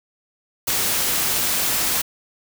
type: noise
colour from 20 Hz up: white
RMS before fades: -21 dBFS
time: 0.67-2.02 s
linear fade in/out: 10 ms
effects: none